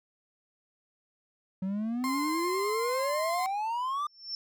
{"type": "exponential sweep", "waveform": "triangle", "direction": "up", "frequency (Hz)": [185, 1209], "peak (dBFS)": -27, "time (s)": [1.62, 4.07], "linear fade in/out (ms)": 5}
{"type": "tone with vibrato", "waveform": "35% pulse", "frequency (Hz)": 1046.5, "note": "C6", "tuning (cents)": 0, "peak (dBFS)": -29, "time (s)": [2.04, 3.46], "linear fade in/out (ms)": 0, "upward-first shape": "sine", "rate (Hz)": 10, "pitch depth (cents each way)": 25}
{"type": "tone with exponential growth", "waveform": "sine", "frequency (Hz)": 5390, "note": "E8", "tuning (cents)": 38, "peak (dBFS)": -30, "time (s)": [4.04, 4.35], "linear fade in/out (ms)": 1, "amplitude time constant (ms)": 67}
{"effects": []}